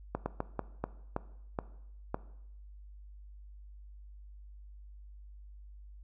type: slowing click train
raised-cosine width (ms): 1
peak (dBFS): -18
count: 8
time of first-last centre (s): 0.15-2.144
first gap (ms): 110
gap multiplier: 1.31
effects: noise-tail reverb RT60 0.8 s tail -17 dB re dry + added 50 Hz sine -48 dBFS peak until 6.03 s